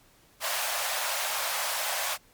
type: high-pass noise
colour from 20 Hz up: pink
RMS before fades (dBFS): -30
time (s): 0.4-2.18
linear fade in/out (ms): 50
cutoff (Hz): 580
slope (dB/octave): 48
effects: pink hiss -60 dBFS RMS until 2.33 s + MP3 96 kbps